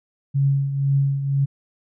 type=tone with tremolo; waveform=sine; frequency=138.59 Hz; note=C#3; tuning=in tune; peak=-14 dBFS; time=0.34-1.46 s; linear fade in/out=20 ms; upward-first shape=triangle; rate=2 Hz; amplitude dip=65%; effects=none